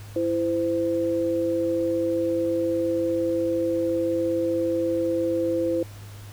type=tone pair together; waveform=sine; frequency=333.6 / 514.5 Hz; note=E4 / C5; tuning=+21 / -29 cents; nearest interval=minor sixth; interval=750 cents; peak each=-24 dBFS; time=0.16-5.83 s; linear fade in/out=2 ms; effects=added 102 Hz sine -39 dBFS peak until 6.32 s + pink hiss -48 dBFS RMS until 6.32 s